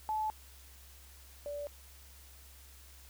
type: tone pair in turn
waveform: sine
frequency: 864 / 579.4 Hz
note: A5 / D5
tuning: -32 / -24 cents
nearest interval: perfect fifth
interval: 692 cents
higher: first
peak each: -31 / -37 dBFS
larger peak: first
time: 0.09-0.3 / 1.46-1.67 s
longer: neither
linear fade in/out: 0 ms
effects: added 67 Hz sine -55 dBFS peak until 3.09 s + white hiss -58 dBFS RMS until 3.09 s